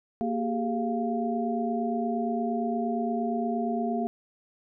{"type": "tone cluster", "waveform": "sine", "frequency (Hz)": [233, 386.7, 415.3, 697], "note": ["A#3", "G4", "G#4", "F5"], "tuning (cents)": [-1, -24, 0, -4], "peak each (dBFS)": [-28, -35, -35, -31], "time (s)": [0.21, 4.07], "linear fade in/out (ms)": 0, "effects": []}